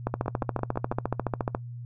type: two click trains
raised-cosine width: 1 ms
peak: -12 / -19 dBFS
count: 22 / 5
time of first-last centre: 0.07-1.549 / 0.26-0.923 s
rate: 14.2 / 6.03 Hz
effects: noise-tail reverb RT60 0.1 s tail -22 dB re dry + added 120 Hz sine -36 dBFS peak until 1.85 s

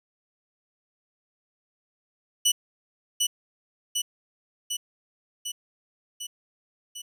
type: tone with echo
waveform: 20% pulse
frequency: 2960 Hz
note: F#7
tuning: in tune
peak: -13 dBFS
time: 2.45-2.52 s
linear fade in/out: 10 ms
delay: 750 ms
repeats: 6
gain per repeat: -3 dB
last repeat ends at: 7.02 s
effects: none

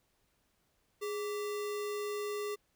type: tone with sample-and-hold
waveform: sine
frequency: 415.3 Hz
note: G#4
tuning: in tune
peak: -34 dBFS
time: 1.01-2.56 s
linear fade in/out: 20 ms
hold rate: 1575 Hz
effects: pink hiss -75 dBFS RMS until 2.75 s

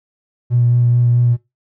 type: tone with vibrato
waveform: triangle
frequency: 120.8 Hz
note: B2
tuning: 38 cents flat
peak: -6 dBFS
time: 0.5-1.37 s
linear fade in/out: 50 ms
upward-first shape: sine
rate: 4.6 Hz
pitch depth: 12 cents each way
effects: noise-tail reverb RT60 0.2 s tail -20 dB re dry + tanh soft clip ceiling -8 dBFS

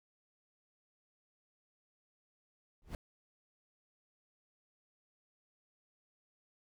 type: noise with exponential growth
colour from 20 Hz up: brown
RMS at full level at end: -33 dBFS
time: 2.82-2.95 s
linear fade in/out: 1 ms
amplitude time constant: 27 ms
effects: none

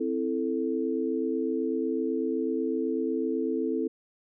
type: chord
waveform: sine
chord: A minor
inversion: first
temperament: equal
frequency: 261.6 / 329.6 / 440 Hz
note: C4 / E4 / A4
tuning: 0 / 0 / 0 cents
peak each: -30 dBFS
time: 0-3.88 s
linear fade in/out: 10 ms
effects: none

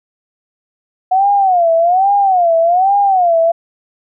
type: tone with vibrato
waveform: sine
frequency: 730 Hz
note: F#5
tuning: 24 cents flat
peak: -8 dBFS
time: 1.11-3.52 s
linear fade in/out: 10 ms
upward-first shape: sine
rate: 1.2 Hz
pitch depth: 180 cents each way
effects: none

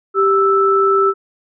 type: tone pair together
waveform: sine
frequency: 392 / 1318.5 Hz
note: G4 / E6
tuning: 0 / 0 cents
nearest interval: octave + major sixth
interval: 2100 cents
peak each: -13 dBFS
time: 0.14-1.14 s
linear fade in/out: 50 ms
effects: none

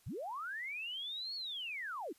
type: linear two-way sweep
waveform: sine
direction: up then down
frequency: 64.2 to 4435 to 251 Hz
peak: -39 dBFS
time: 0.06-2.13 s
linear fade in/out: 10 ms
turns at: 1.35 s
effects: white hiss -68 dBFS RMS until 2.18 s + resampled to 32000 Hz

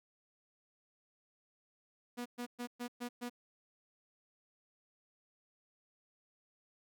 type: tone bursts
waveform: sawtooth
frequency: 242.7 Hz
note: B3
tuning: 30 cents flat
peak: -35 dBFS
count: 6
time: 2.17-3.298 s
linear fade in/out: 20 ms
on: 88 ms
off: 120 ms
effects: none

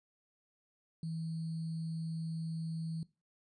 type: tone with sample-and-hold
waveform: sine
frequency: 162.5 Hz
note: E3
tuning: 24 cents flat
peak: -36 dBFS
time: 1.03-3.03 s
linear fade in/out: 2 ms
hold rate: 4410 Hz
effects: noise-tail reverb RT60 0.3 s tail -20 dB re dry + resampled to 22050 Hz

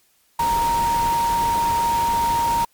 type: tone in noise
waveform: sine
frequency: 932.3 Hz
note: A#5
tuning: in tune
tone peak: -17 dBFS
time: 0.39-2.65 s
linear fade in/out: 5 ms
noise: pink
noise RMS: -29 dBFS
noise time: 0.39-2.65 s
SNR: +9 dB
effects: white hiss -61 dBFS RMS until 2.73 s + MP3 96 kbps

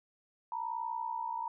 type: tone pair together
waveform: sine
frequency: 905.2 / 966 Hz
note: A5 / B5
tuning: +49 / -39 cents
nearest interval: minor second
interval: 112 cents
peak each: -37 / -37 dBFS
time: 0.52-1.48 s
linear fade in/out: 2 ms
effects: none

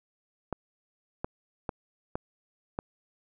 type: clicks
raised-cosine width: 1 ms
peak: -17 dBFS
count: 5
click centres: 0.527 / 1.245 / 1.692 / 2.155 / 2.789 s
effects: none

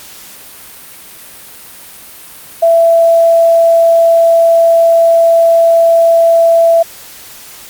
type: tone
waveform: sine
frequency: 667 Hz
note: E5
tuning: 20 cents sharp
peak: -4 dBFS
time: 2.62-6.83 s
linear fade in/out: 10 ms
effects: white hiss -33 dBFS RMS until 7.69 s + Opus 48 kbps

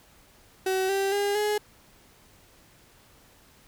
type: tone with pitch steps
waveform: 35% pulse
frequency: 377.9 / 391.2 / 405 / 419.3 Hz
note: F#4 / G4 / G#4 / G#4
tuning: +37 / -4 / -43 / +17 cents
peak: -22 dBFS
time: 0.66-1.58 s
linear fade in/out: 5 ms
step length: 230 ms
effects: pink hiss -57 dBFS RMS until 3.67 s

